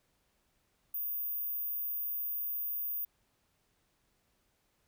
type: tone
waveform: sine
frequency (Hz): 14917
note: A#9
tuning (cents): 0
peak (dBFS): -33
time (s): 0.94-3.05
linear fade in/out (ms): 5
effects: pink hiss -75 dBFS RMS until 4.87 s